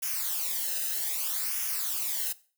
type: noise with flanger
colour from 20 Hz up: blue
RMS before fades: -31 dBFS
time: 0.02-2.33 s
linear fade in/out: 10 ms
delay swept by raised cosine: 0.24 to 0.9 ms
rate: 0.63 Hz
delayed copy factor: -0.75
effects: noise-tail reverb RT60 0.4 s tail -19 dB re dry